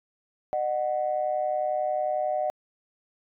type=tone pair together; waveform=sine; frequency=608.9 / 740 Hz; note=D#5 / F#5; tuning=-38 / 0 cents; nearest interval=minor third; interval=338 cents; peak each=-26 / -27 dBFS; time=0.53-2.5 s; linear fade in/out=0 ms; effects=tanh soft clip ceiling -16 dBFS